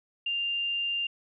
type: tone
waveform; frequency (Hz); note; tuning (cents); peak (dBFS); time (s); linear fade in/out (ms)
sine; 2794; F7; 0; -27; 0.26-1.07; 5
effects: none